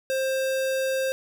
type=tone; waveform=square; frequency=529 Hz; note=C5; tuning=19 cents sharp; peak=-24 dBFS; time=0.1-1.12 s; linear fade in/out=0 ms; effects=none